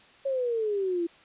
sine exponential sweep, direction down, 554.4 to 332.3 Hz, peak -25 dBFS, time 0.25-1.07 s, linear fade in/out 10 ms, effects white hiss -55 dBFS RMS until 1.24 s + resampled to 8000 Hz

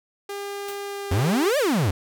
sawtooth tone with pitch glide, 402.3 to 397.4 Hz, G4 to G4, +45 to +24 cents, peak -26 dBFS, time 0.29-1.51 s, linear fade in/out 5 ms, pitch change -21 cents, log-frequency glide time 0.85-1.39 s
white noise with exponential decay, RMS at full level -34 dBFS, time 0.68-0.85 s, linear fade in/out 5 ms, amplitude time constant 36 ms
45% pulse exponential two-way sweep, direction up then down, 82.41 to 622 to 82.41 Hz, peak -19 dBFS, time 1.11-1.91 s, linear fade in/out 5 ms, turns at 1.58 s
effects none

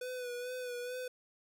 square tone with vibrato, 495.7 Hz, B4, 6 cents sharp, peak -39 dBFS, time 0.01-1.08 s, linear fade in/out 5 ms, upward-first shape sine, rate 2.3 Hz, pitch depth 37 cents each way, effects none

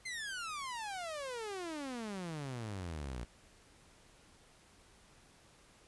sawtooth exponential sweep, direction down, 2111 to 56.1 Hz, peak -36 dBFS, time 0.05-3.25 s, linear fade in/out 10 ms, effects pink hiss -63 dBFS RMS until 5.87 s + resampled to 24000 Hz

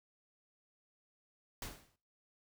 pink noise with exponential decay, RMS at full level -40 dBFS, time 1.62-1.96 s, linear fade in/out 2 ms, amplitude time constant 72 ms, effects noise-tail reverb RT60 0.4 s tail -18 dB re dry

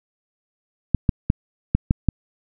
clicks, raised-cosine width 5 ms, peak -3 dBFS, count 6, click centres 0.947 / 1.092 / 1.301 / 1.75 / 1.909 / 2.087 s, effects none

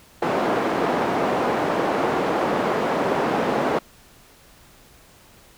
white band-pass noise, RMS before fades -22 dBFS, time 0.22-3.79 s, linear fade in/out 5 ms, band 220 to 770 Hz, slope 12 dB/octave, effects pink hiss -51 dBFS RMS until 5.57 s

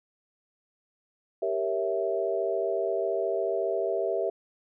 sine chord, G diminished seventh, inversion none, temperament equal, 392 / 466.2 / 554.4 / 659.3 Hz, G4 / Bb4 / Db5 / Fb5, 0 / 0 / 0 / 0 cents, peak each -30 / -32 / -34 / -29 dBFS, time 1.42-4.3 s, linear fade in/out 5 ms, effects none

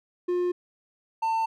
triangle tone pair in turn, 356 / 897.1 Hz, F4 / A5, +33 / +33 cents, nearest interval octave + major third, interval 1600 cents, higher second, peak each -21 dBFS, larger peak neither, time 0.28-0.52 / 1.22-1.46 s, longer neither, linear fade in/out 10 ms, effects none

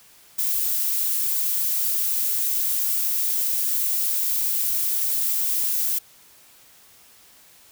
violet noise, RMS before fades -23 dBFS, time 0.38-5.99 s, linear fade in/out 10 ms, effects white hiss -52 dBFS RMS until 7.71 s

